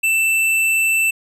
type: tone with hard clipping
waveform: sine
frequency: 2662 Hz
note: E7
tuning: 16 cents sharp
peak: -15 dBFS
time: 0.03-1.11 s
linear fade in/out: 10 ms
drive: 17 dB
effects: resampled to 32000 Hz